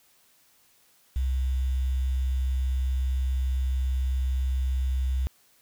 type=tone with quantisation; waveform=sine; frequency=64.8 Hz; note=C2; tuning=16 cents flat; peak=-23 dBFS; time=1.16-5.27 s; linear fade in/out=0 ms; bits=8; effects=white hiss -62 dBFS RMS until 5.61 s